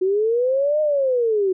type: linear two-way sweep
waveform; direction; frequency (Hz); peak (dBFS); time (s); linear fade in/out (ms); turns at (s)
sine; up then down; 364.3 to 617 to 364.3; -16; 0.01-1.53; 10; 0.81
effects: none